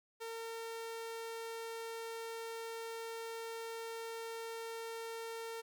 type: tone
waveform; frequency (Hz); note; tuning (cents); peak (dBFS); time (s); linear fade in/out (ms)
sawtooth; 455.7; A#4; -39; -38; 0.2-5.62; 20
effects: none